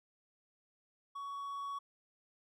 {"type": "tone with level ramp", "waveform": "triangle", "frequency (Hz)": 1121, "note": "C#6", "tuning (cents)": 19, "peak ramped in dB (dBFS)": [-39, -36], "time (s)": [1.15, 1.79], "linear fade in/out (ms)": 10, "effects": []}